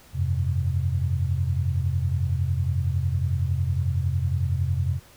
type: chord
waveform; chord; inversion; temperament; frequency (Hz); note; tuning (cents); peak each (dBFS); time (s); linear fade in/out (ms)
sine; F suspended second; none; just; 87.31 / 98.22 / 130.96; F2 / G2 / C3; 0 / +4 / +2; -24 / -28 / -26; 0.13-5; 50
effects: pink hiss -52 dBFS RMS until 5.16 s